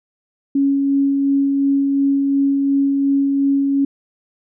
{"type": "tone with tremolo", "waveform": "sine", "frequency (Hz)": 277.2, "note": "C#4", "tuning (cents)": 0, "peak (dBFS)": -12, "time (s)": [0.55, 3.85], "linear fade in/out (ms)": 5, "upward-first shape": "sine", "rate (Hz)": 2.8, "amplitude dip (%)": 25, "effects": []}